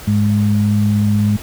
sine tone pair together, 104.36 / 207.7 Hz, G#2 / G#3, +9 / 0 cents, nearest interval octave, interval 1191 cents, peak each -14 dBFS, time 0.07-1.37 s, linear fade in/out 10 ms, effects pink hiss -34 dBFS RMS until 1.42 s

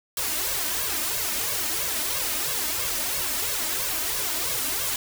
white noise with flanger, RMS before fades -27 dBFS, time 0.17-4.96 s, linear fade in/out 2 ms, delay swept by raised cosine 1.8 to 3.3 ms, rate 3 Hz, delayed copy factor +0.9, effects none

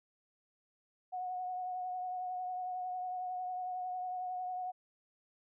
sine tone with vibrato, 732 Hz, F#5, 19 cents flat, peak -36 dBFS, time 1.12-4.72 s, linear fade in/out 20 ms, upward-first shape triangle, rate 11 Hz, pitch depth 26 cents each way, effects none

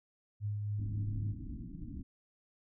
sine tone with tremolo, 103.83 Hz, G#2, in tune, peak -32 dBFS, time 0.4-1.35 s, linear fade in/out 50 ms, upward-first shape triangle, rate 3.7 Hz, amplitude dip 30%
pink low-pass noise, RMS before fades -43 dBFS, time 0.78-2.03 s, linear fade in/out 10 ms, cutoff 320 Hz, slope 96 dB/octave
effects none

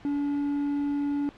triangle tone with quantisation, 286.6 Hz, D4, 42 cents flat, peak -23 dBFS, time 0.05-1.29 s, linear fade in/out 0 ms, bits 8, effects pink hiss -51 dBFS RMS until 1.37 s + low-pass 3000 Hz 12 dB/octave

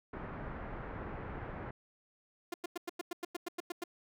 pink low-pass noise, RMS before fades -43 dBFS, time 0.13-1.71 s, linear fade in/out 5 ms, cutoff 1800 Hz, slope 24 dB/octave
sawtooth tone bursts, 349.2 Hz, F4, in tune, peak -32 dBFS, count 12, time 2.52-3.839 s, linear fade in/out 5 ms, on 21 ms, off 97 ms
effects none

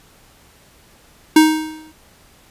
square tone with exponential decay, 312.6 Hz, D#4, 8 cents sharp, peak -5 dBFS, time 1.36-1.92 s, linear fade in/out 5 ms, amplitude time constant 120 ms, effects pink hiss -50 dBFS RMS until 2.5 s + resampled to 32000 Hz

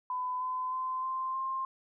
sine tone with pitch steps, 1005 / 1017.9 / 1030.9 / 1044.1 / 1057.4 Hz, B5 / C6 / C6 / C6 / C6, +30 / -48 / -26 / -4 / +18 cents, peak -31 dBFS, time 0.1-1.65 s, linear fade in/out 2 ms, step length 310 ms, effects none

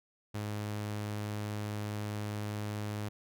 sawtooth tone, 104.8 Hz, G#2, 16 cents sharp, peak -31 dBFS, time 0.34-3.09 s, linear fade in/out 10 ms, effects none

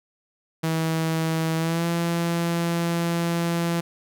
sawtooth tone with pitch glide, 161.7 to 169.54 Hz, E3 to E3, -33 to +49 cents, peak -18 dBFS, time 0.63-3.81 s, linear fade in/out 10 ms, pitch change +82 cents, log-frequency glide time 1.57-1.86 s, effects none

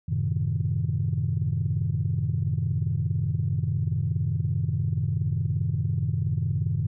sine chord, F# diminished seventh, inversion none, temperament equal with one note detuned, 92.87 / 110 / 130.81 / 155.56 Hz, F#2 / A2 / C3 / Eb3, +7 / 0 / 0 / 0 cents, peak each -28 dBFS, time 0.08-6.87 s, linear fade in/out 10 ms, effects tanh soft clip ceiling -15 dBFS

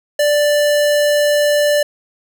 square tone, 588 Hz, D5, 2 cents sharp, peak -12 dBFS, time 0.19-1.83 s, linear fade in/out 5 ms, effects none

